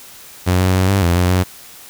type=tone with pitch steps; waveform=sawtooth; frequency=91 / 92.8 / 93.4 / 98.3 / 86.2 / 89.8 / 91.8 Hz; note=F#2 / F#2 / F#2 / G2 / F2 / F2 / F#2; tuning=-28 / +6 / +17 / +5 / -22 / +49 / -13 cents; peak=-8 dBFS; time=0.46-1.44 s; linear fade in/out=20 ms; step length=140 ms; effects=white hiss -39 dBFS RMS until 1.89 s